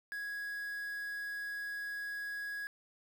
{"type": "tone with quantisation", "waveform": "triangle", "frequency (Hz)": 1661.2, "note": "G#6", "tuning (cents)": 0, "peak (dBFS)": -36, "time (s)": [0.12, 2.67], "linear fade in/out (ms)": 0, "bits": 9, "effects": []}